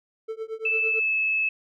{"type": "tone with tremolo", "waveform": "triangle", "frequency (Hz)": 443.6, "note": "A4", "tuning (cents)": 14, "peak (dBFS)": -25, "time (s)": [0.28, 1], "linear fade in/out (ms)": 10, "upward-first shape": "triangle", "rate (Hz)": 8.9, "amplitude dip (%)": 100}
{"type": "tone with pitch glide", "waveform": "sine", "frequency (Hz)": [2631, 2602], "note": ["E7", "E7"], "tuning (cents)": [-4, -23], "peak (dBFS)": -21, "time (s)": [0.65, 1.49], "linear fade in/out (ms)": 5, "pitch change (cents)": -19, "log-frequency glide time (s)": [0.78, 1.18]}
{"effects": []}